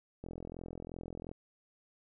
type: click train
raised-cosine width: 2 ms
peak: -30 dBFS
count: 47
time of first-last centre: 0.24-1.315 s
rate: 42.8 Hz
effects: none